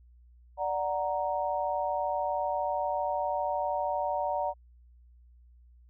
sine chord, D augmented, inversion none, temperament equal, 587.3 / 740 / 932.3 Hz, D5 / F#5 / A#5, 0 / 0 / 0 cents, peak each -32 dBFS, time 0.57-4.54 s, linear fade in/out 50 ms, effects added 60 Hz sine -54 dBFS peak until 5.89 s

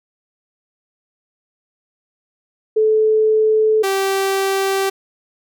sine / sawtooth tone pair in turn, 434.7 / 388.6 Hz, A4 / G4, -21 / -15 cents, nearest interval major second, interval 194 cents, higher first, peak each -11 / -12 dBFS, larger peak first, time 2.76-3.83 / 3.83-4.9 s, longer neither, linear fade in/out 10 ms, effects none

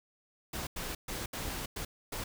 pink noise bursts at uneven times, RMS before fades -38 dBFS, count 6, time 0.53-0.67 / 0.76-0.95 / 1.08-1.26 / 1.33-1.66 / 1.76-1.85 / 2.12-2.24 s, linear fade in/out 5 ms, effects none

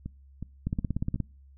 two click trains, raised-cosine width 5 ms, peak -23 / -16 dBFS, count 4 / 10, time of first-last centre 0.06-1.159 / 0.67-1.203 s, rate 2.73 / 16.9 Hz, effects noise-tail reverb RT60 0.4 s tail -25 dB re dry + added 68 Hz sine -51 dBFS peak until 1.57 s

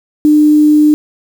sine tone with quantisation, 300.9 Hz, D4, 42 cents sharp, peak -4 dBFS, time 0.25-0.94 s, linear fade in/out 0 ms, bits 5, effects none

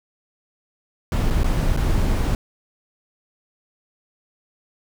brown noise with dropouts, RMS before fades -19 dBFS, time 1.12-2.35 s, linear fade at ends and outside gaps 1 ms, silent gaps 1.303-1.307 / 1.434-1.443 / 1.765-1.773 s, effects none

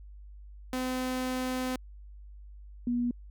sawtooth / sine tone pair in turn, 255.7 / 241.8 Hz, C4 / B3, -40 / -36 cents, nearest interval minor second, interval 96 cents, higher first, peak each -26 dBFS, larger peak neither, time 0.73-1.76 / 2.87-3.11 s, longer first, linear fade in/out 2 ms, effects added 50 Hz sine -45 dBFS peak until 3.3 s

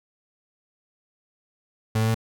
35% pulse tone with pitch steps, 110 / 111.21 / 112.44 Hz, A2 / A2 / A2, 0 / +19 / +38 cents, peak -18 dBFS, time 1.95-2.145 s, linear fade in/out 5 ms, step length 65 ms, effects none

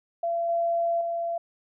sine tone with level steps, 679 Hz, F5, 49 cents flat, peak -24 / -22 / -26 dBFS, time 0.23-1.38 s, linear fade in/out 5 ms, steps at 0.49 / 1.01 s, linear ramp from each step 2 ms, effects none

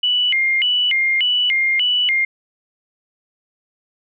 sine tone with vibrato, 2504 Hz, D#7, 10 cents sharp, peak -14 dBFS, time 0.03-2.25 s, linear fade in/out 5 ms, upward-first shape square, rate 1.7 Hz, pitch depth 290 cents each way, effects none

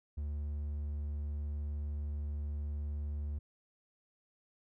triangle tone, 73.4 Hz, D2, in tune, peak -33 dBFS, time 0.17-3.39 s, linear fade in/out 10 ms, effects none

